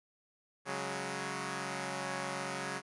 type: chord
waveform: 5% pulse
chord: C# suspended fourth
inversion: none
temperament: equal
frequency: 138.59 / 185 / 207.7 Hz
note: C#3 / F#3 / G#3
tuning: 0 / 0 / 0 cents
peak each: -29 / -28 / -32 dBFS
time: 0.65-2.82 s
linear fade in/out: 50 ms
effects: resampled to 24000 Hz